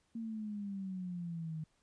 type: exponential sweep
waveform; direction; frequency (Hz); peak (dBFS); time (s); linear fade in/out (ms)
sine; down; 230.5 to 155; -38; 0.15-1.64; 5
effects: pink hiss -75 dBFS RMS until 1.82 s + resampled to 22050 Hz